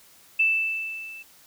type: tone with level ramp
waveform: sine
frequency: 2645 Hz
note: E7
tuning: 5 cents sharp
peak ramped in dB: -16 to -39 dBFS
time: 0.39-1.23 s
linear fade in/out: 10 ms
effects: white hiss -54 dBFS RMS until 1.46 s